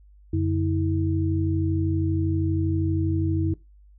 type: tone cluster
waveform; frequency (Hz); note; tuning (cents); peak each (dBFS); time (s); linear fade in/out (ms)
sine; 90.9 / 143.5 / 323; F#2 / D3 / E4; -30 / -40 / -35; -23 / -29 / -25; 0.33-3.54; 5
effects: noise-tail reverb RT60 0.2 s tail -19 dB re dry + added 50 Hz sine -49 dBFS peak until 3.98 s